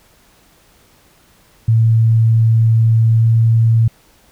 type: tone with pitch glide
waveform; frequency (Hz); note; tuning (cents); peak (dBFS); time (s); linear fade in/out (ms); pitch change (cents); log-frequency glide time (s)
sine; 113 to 113.79; A2 to A#2; +47 to -41; -8; 1.68-3.88; 5; +12; 3.17-3.24
effects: pink hiss -51 dBFS RMS until 4.31 s